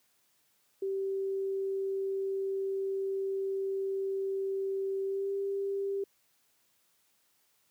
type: tone with pitch glide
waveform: sine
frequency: 388.3 to 395.1 Hz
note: G4 to G4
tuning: -16 to +14 cents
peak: -30 dBFS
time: 0.82-6.04 s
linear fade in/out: 5 ms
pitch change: +30 cents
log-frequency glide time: 5.04-5.32 s
effects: white hiss -71 dBFS RMS until 7.7 s + high-pass 80 Hz 12 dB/octave